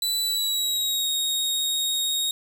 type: tone with pitch glide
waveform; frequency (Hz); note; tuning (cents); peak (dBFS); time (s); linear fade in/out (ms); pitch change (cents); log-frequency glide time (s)
sawtooth; 3972 to 3749; B7 to A#7; +9 to +9; -20; 0.02-2.31; 2; -100; 0.23-1.09
effects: 8-bit